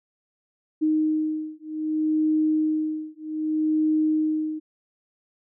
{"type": "beating tone pair", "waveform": "sine", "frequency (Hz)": [310.2, 310.84], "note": ["D#4", "D#4"], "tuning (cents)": [-5, -2], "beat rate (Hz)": 0.64, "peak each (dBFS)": -24, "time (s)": [0.81, 4.6], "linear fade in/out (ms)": 20, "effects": []}